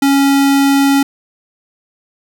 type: tone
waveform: square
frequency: 277.2 Hz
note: C#4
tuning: in tune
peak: -9 dBFS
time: 0.02-1.03 s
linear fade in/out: 5 ms
effects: none